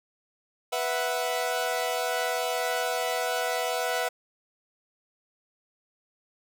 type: chord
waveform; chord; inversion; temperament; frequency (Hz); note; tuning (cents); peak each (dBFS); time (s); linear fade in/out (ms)
sawtooth; B suspended fourth; none; equal; 493.9 / 659.3 / 740; B4 / E5 / F#5; 0 / 0 / 0; -27; 0.72-4.09; 10
effects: none